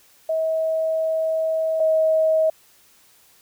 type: tone pair in turn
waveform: sine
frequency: 641 / 635.5 Hz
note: E5 / D#5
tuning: -49 / +36 cents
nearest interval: unison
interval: 15 cents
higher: first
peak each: -19 / -15 dBFS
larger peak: second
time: 0.29-1.8 / 1.8-2.5 s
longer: first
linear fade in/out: 5 ms
effects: white hiss -55 dBFS RMS until 3.41 s